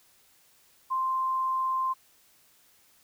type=tone; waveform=sine; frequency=1046 Hz; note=C6; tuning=1 cent flat; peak=-25 dBFS; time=0.9-1.94 s; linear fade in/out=20 ms; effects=white hiss -62 dBFS RMS until 3.03 s